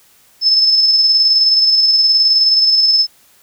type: tone with tremolo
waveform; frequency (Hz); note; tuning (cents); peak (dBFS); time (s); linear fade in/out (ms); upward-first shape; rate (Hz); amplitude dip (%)
sine; 5240; E8; -11; -7; 0.41-3.07; 50; square; 19; 30
effects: white hiss -50 dBFS RMS until 3.42 s